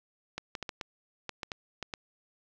clicks, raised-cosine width 0.2 ms, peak -18 dBFS, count 10, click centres 0.38 / 0.552 / 0.627 / 0.692 / 0.812 / 1.293 / 1.432 / 1.518 / 1.827 / 1.938 s, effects low-pass 6000 Hz 12 dB/octave + 9-bit

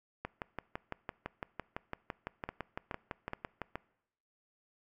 two click trains, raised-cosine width 0.5 ms, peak -22 / -22 dBFS, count 21 / 4, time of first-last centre 0.25-3.617 / 2.49-3.756 s, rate 5.94 / 2.37 Hz, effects noise-tail reverb RT60 0.8 s tail -22 dB re dry

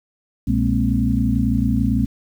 sine tone cluster, 63.6 / 120.8 / 205.1 / 231.9 / 263.1 Hz, C2 / B2 / G#3 / A#3 / C4, -48 / -38 / -21 / -9 / +10 cents, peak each -22 dBFS, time 0.47-2.06 s, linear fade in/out 10 ms, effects 8-bit

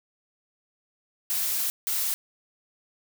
blue noise bursts at uneven times, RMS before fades -27 dBFS, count 2, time 1.3-1.7 / 1.87-2.14 s, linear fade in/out 0 ms, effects none

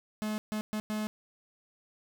45% pulse tone bursts at uneven times, 213.8 Hz, A3, 49 cents flat, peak -31 dBFS, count 4, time 0.22-0.38 / 0.52-0.61 / 0.73-0.8 / 0.9-1.07 s, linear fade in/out 0 ms, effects none

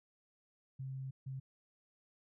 sine tone bursts at uneven times, 133 Hz, C3, 29 cents sharp, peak -40 dBFS, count 2, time 0.79-1.11 / 1.26-1.4 s, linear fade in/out 10 ms, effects none

